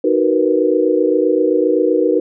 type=chord; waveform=sine; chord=B major seventh; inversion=first; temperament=equal with one note detuned; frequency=311.1 / 373 / 466.2 / 493.9 Hz; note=D#4 / F#4 / A#4 / B4; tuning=0 / +14 / 0 / 0 cents; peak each=-17 dBFS; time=0.04-2.2 s; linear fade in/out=5 ms; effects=none